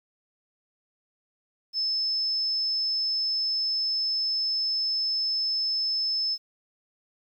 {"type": "tone", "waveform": "sine", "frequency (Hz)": 5240, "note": "E8", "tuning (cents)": -11, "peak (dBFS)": -24, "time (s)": [1.73, 6.38], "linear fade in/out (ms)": 50, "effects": ["10-bit"]}